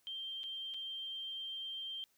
sine tone with dropouts, 3156 Hz, G7, 11 cents sharp, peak -40 dBFS, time 0.07-2.04 s, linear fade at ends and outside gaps 0 ms, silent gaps 0.433-0.439 / 0.739-0.743 s, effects white hiss -74 dBFS RMS until 2.17 s

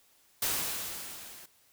white noise with level ramp, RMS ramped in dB -29 to -50 dBFS, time 0.42-1.46 s, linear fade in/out 5 ms, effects white hiss -65 dBFS RMS until 1.72 s

